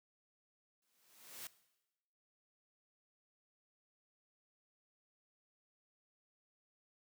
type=noise with exponential growth; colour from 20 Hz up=white; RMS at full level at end=-45 dBFS; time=0.82-1.47 s; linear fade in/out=2 ms; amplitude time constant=140 ms; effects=noise-tail reverb RT60 1.0 s tail -18 dB re dry + high-pass 150 Hz 12 dB/octave